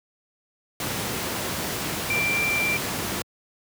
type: tone in noise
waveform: sine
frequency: 2358 Hz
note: D7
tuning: 6 cents sharp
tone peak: -22 dBFS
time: 2.1-2.77 s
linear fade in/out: 2 ms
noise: pink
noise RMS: -28 dBFS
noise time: 0.8-3.22 s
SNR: +3 dB
effects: high-pass 100 Hz 12 dB/octave